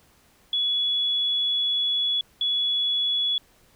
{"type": "tone pair in turn", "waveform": "sine", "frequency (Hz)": [3391, 3391], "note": ["G#7", "G#7"], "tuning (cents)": [35, 35], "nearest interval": "unison", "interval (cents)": 0, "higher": "neither", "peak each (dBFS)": -21, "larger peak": "neither", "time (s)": [[0.53, 2.21], [2.41, 3.38]], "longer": "first", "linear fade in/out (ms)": 2, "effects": ["pink hiss -59 dBFS RMS until 3.75 s"]}